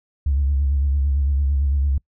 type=tone with vibrato; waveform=sine; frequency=69.8 Hz; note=C#2; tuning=13 cents sharp; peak=-15 dBFS; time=0.26-1.98 s; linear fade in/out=5 ms; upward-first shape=sine; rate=8.9 Hz; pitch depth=69 cents each way; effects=noise-tail reverb RT60 0.1 s tail -26 dB re dry + tanh soft clip ceiling -12 dBFS